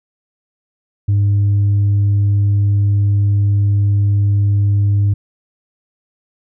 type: tone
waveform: sine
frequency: 101.3 Hz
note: G#2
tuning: 43 cents flat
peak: -8 dBFS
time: 1.08-5.14 s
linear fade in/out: 10 ms
effects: tanh soft clip ceiling -9 dBFS